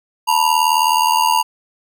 square ring-modulated tone, 937 Hz, A#5, 9 cents sharp, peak -10 dBFS, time 0.27-1.43 s, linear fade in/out 20 ms, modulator 39.6 Hz, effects none

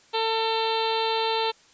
harmonic tone, 448.1 Hz, A4, 32 cents sharp, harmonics 1 / 2 / 3 / 4 / 5 / 6 / 7 / 8 / 9 / 10, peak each -27 / -26 / -36 / -40 / -41 / -35 / -36 / -34 / -33 / -41 dBFS, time 0.13-1.52 s, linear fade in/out 20 ms, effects white hiss -56 dBFS RMS until 1.73 s + resampled to 16000 Hz

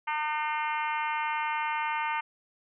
harmonic tone with a mistuned harmonic, 303.4 Hz, D#4, 44 cents flat, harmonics 3 / 4 / 5 / 6 / 7 / 8 / 9 / 10, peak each -30 / -36 / -38 / -41 / -36 / -41 / -43 / -47 dBFS, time 0.07-2.21 s, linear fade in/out 10 ms, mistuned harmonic 8, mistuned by -16 cents, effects none

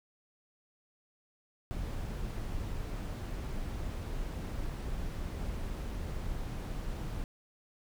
brown noise, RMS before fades -37 dBFS, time 1.71-7.24 s, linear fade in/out 0 ms, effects none

